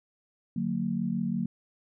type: chord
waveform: sine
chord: D augmented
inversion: none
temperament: just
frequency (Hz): 146.83 / 183.54 / 229.4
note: D3 / F#3 / A#3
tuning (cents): 0 / -14 / -28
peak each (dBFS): -36 / -30 / -30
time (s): 0.56-1.46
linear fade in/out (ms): 5
effects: none